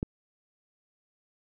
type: click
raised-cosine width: 3 ms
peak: -16 dBFS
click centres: 0.029 s
effects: none